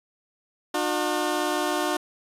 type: tone pair together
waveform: 15% pulse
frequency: 302 / 360.9 Hz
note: D4 / F#4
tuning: +48 / -43 cents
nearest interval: minor third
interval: 309 cents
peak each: -20 dBFS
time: 0.74-1.97 s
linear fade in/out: 5 ms
effects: resampled to 32000 Hz